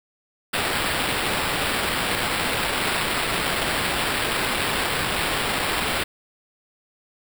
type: noise with sample-and-hold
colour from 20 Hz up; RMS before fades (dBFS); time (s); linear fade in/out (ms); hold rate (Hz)
white; -24; 0.53-6.04; 10; 6300
effects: none